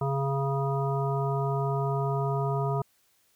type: harmonic tone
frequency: 137.7 Hz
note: C#3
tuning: 11 cents flat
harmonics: 1 / 3 / 5 / 7 / 9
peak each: -27 / -32 / -34 / -35 / -37 dBFS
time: 0.01-2.82 s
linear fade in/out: 5 ms
effects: white hiss -67 dBFS RMS until 3.35 s